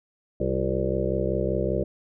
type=harmonic tone with a mistuned harmonic; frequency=65.2 Hz; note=C2; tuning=5 cents flat; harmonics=1 / 2 / 3 / 5 / 6 / 7 / 8 / 9; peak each=-31 / -31 / -31 / -31 / -31 / -31 / -31 / -31 dBFS; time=0.4-1.84 s; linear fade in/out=5 ms; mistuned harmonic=5; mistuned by=+72 cents; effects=none